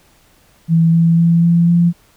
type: tone with pitch steps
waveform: sine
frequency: 164.81 / 166.53 / 168.27 / 170.03 / 171.81 Hz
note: E3 / E3 / E3 / F3 / F3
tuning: 0 / +18 / +36 / -46 / -28 cents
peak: -8 dBFS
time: 0.68-1.93 s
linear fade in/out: 50 ms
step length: 250 ms
effects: pink hiss -52 dBFS RMS until 2.16 s